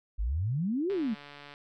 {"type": "exponential two-way sweep", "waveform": "sine", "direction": "up then down", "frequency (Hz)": [46.25, 415.3, 200.9], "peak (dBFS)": -27, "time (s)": [0.18, 1.15], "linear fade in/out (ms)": 20, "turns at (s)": 0.92}
{"type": "click train", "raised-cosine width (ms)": 0.3, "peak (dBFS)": -31, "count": 93, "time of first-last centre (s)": [0.9, 1.539], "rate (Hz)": 144}
{"effects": []}